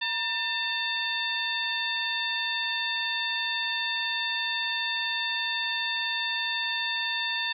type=harmonic tone with a mistuned harmonic; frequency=897 Hz; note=A5; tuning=33 cents sharp; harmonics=1 / 2 / 3 / 4 / 5; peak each=-37 / -31 / -34 / -31 / -37 dBFS; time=0.01-7.53 s; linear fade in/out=10 ms; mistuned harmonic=1; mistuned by=+98 cents; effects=none